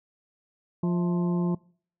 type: harmonic tone with a mistuned harmonic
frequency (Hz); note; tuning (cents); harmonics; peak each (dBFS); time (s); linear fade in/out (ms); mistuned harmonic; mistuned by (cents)
175.2; F3; +6; 1 / 2 / 3 / 4 / 5 / 6; -23 / -31 / -44 / -42 / -42 / -43; 0.83-1.55; 5; 4; -110
effects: noise-tail reverb RT60 0.5 s tail -24 dB re dry